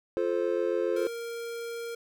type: chord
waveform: triangle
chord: F major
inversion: none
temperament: just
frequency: 349.2 / 436.5 / 523.8 Hz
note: F4 / A4 / C5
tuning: 0 / -14 / +2 cents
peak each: -28 dBFS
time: 0.17-1.07 s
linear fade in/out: 0 ms
type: tone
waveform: square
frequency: 466.2 Hz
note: A#4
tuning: in tune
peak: -35 dBFS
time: 0.96-1.95 s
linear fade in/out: 5 ms
effects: none